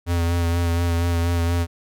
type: tone with vibrato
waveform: square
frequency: 85.4 Hz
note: F2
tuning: 38 cents flat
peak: -19 dBFS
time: 0.06-1.67 s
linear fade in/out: 50 ms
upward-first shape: sine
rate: 4.2 Hz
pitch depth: 25 cents each way
effects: none